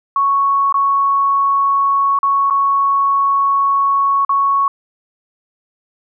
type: tone with dropouts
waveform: sine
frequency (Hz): 1108.7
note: C#6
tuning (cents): 0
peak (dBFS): -11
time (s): 0.16-4.68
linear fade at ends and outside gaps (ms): 2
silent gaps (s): 0.725-0.742 / 2.189-2.23 / 2.5-2.507 / 4.249-4.293
effects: none